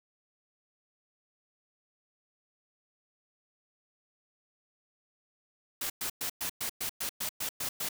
white noise bursts, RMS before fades -34 dBFS, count 11, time 5.81-7.889 s, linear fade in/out 5 ms, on 89 ms, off 110 ms, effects none

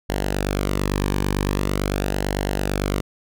sawtooth tone with flanger, 48.93 Hz, G1, 2 cents flat, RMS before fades -23 dBFS, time 0.09-3.01 s, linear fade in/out 10 ms, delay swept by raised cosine 0.82 to 1.49 ms, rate 0.44 Hz, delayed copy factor -0.6, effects none

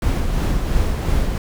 brown noise with tremolo, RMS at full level -17 dBFS, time 0.02-1.38 s, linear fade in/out 2 ms, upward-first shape sine, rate 2.9 Hz, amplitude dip 35%, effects none

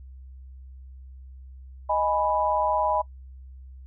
sine chord, G# minor, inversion second, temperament equal, 622.3 / 830.6 / 987.8 Hz, D#5 / G#5 / B5, 0 / 0 / 0 cents, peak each -26 / -26 / -25 dBFS, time 1.89-3.02 s, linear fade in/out 10 ms, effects noise-tail reverb RT60 0.1 s tail -20 dB re dry + added 65 Hz sine -41 dBFS peak until 3.86 s

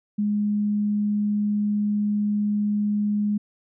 sine tone, 207.7 Hz, G#3, in tune, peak -20 dBFS, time 0.18-3.38 s, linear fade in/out 10 ms, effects none

